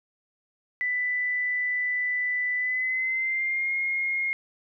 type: tone with pitch glide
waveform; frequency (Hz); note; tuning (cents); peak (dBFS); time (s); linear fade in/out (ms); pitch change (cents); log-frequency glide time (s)
sine; 1988 to 2143; B6 to C7; +11 to +41; -24; 0.81-4.33; 0; +130; 2.56-3.74
effects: none